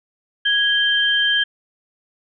sine tone pair together, 1656 / 3141 Hz, G#6 / G7, -5 / +3 cents, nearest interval major seventh, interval 1108 cents, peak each -18 / -17 dBFS, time 0.45-1.44 s, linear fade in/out 10 ms, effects none

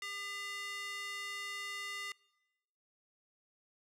square tone with high-pass filter, 402.4 Hz, G4, 45 cents sharp, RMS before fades -42 dBFS, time 0.02-2.12 s, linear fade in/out 2 ms, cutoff 1900 Hz, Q 1.8, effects noise-tail reverb RT60 1.0 s tail -24 dB re dry + low-pass 10000 Hz 12 dB/octave

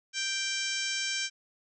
harmonic tone with a mistuned harmonic, 784 Hz, G5, in tune, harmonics 2 / 3 / 4 / 5 / 6 / 7 / 8 / 9 / 10, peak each -37 / -36 / -37 / -41 / -42 / -36 / -38 / -44 / -44 dBFS, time 0.13-1.3 s, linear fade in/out 50 ms, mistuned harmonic 9, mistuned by -15 cents, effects none

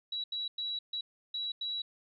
sine tone bursts at uneven times, 3904 Hz, B7, 21 cents flat, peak -33 dBFS, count 6, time 0.12-0.24 / 0.32-0.48 / 0.58-0.79 / 0.93-1.01 / 1.34-1.52 / 1.61-1.82 s, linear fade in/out 5 ms, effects none

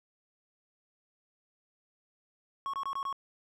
triangle tone bursts, 1100 Hz, C#6, 14 cents flat, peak -30 dBFS, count 5, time 2.66-3.127 s, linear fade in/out 0 ms, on 75 ms, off 23 ms, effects none

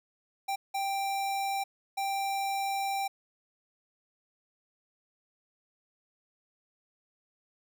square tone bursts at uneven times, 786 Hz, G5, 4 cents sharp, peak -30 dBFS, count 3, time 0.48-0.56 / 0.74-1.64 / 1.97-3.08 s, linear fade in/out 10 ms, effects none

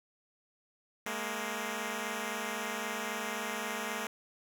5% pulse tone pair together, 209.3 / 233.1 Hz, G#3 / A#3, +14 / 0 cents, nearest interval major second, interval 186 cents, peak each -26 dBFS, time 1.06-4.07 s, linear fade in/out 2 ms, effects none

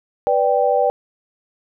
sine chord, G major, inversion first, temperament equal, 493.9 / 587.3 / 784 Hz, B4 / D5 / G5, 0 / 0 / 0 cents, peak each -18 dBFS, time 0.27-0.9 s, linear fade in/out 0 ms, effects none

